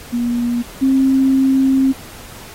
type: tone pair in turn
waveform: sine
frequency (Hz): 239.3 / 266.5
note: A#3 / C4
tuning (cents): +46 / +32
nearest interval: major second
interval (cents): 186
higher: second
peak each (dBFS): -15 / -10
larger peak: second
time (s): 0.12-0.63 / 0.81-1.93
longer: second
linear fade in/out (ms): 20
effects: pink hiss -37 dBFS RMS until 2.54 s + AAC 48 kbps